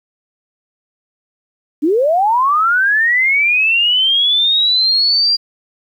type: linear sweep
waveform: sine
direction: up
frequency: 274.3 to 4797 Hz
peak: -10 dBFS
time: 1.82-5.37 s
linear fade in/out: 20 ms
effects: 8-bit